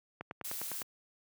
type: click train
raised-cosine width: 0.5 ms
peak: -25 dBFS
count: 7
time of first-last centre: 0.21-0.818 s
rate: 9.87 Hz
type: noise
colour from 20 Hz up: blue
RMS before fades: -40 dBFS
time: 0.44-0.83 s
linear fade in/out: 10 ms
effects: high-pass 100 Hz 12 dB/octave